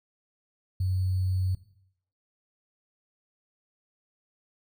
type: tone with sample-and-hold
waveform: sine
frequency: 93 Hz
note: F#2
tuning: 9 cents sharp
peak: -24 dBFS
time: 0.8-1.55 s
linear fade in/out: 5 ms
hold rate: 4410 Hz
effects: noise-tail reverb RT60 0.7 s tail -17 dB re dry